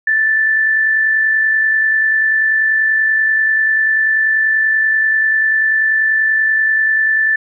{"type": "tone with amplitude modulation", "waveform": "sine", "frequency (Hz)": 1760, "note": "A6", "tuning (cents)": 0, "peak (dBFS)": -9, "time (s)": [0.07, 7.36], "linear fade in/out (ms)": 5, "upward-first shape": "sine", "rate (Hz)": 50.3, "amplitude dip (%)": 35, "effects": []}